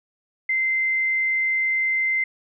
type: tone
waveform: sine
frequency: 2077 Hz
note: C7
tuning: 13 cents flat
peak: -19 dBFS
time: 0.49-2.24 s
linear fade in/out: 5 ms
effects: none